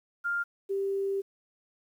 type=tone pair in turn; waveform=sine; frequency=1400 / 392.9 Hz; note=F6 / G4; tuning=+4 / +4 cents; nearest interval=octave + minor seventh; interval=2200 cents; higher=first; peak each=-27 dBFS; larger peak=neither; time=0.24-0.44 / 0.69-1.22 s; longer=second; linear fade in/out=20 ms; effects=10-bit